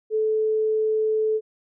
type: tone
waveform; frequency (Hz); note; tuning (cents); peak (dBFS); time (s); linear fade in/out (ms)
sine; 435; A4; -20; -19; 0.1-1.41; 50
effects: none